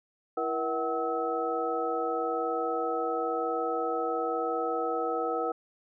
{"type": "tone cluster", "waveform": "sine", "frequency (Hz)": [331.4, 476.7, 651, 752, 1293], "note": ["E4", "A#4", "E5", "F#5", "E6"], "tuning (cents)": [9, 39, -22, 28, -34], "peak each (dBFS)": [-36, -31, -38, -33, -34], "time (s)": [0.37, 5.52], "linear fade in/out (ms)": 5, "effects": []}